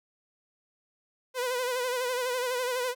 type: tone with vibrato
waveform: sawtooth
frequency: 500 Hz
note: B4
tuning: 21 cents sharp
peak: -24 dBFS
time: 1.34-2.95 s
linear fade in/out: 50 ms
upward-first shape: sine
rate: 12 Hz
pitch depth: 60 cents each way
effects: none